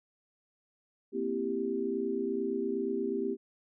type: chord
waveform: sine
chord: C dominant seventh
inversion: third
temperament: equal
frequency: 233.1 / 261.6 / 329.6 / 392 Hz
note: Bb3 / C4 / E4 / G4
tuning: 0 / 0 / 0 / 0 cents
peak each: -37 / -36 / -38 / -32 dBFS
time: 1.12-3.37 s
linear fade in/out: 50 ms
effects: none